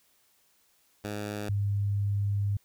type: tone pair in turn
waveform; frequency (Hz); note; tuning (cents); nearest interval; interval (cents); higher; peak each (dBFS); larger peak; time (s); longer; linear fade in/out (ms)
10% pulse / sine; 103.9 / 101.06; G#2 / G#2; +1 / -47; unison; 48; first; -25; neither; 1.04-1.49 / 1.49-2.57; second; 5
effects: white hiss -67 dBFS RMS until 2.64 s